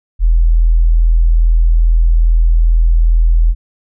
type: tone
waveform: sine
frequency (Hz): 41.2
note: E1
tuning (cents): 0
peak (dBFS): -6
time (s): 0.19-3.55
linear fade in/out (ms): 50
effects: none